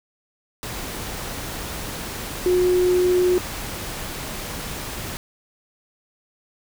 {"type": "tone in noise", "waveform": "sine", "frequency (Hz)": 361.6, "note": "F#4", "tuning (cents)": -40, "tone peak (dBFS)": -15, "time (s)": [2.46, 3.38], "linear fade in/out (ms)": 0, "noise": "pink", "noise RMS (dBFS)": -31, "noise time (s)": [0.63, 5.17], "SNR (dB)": 13, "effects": []}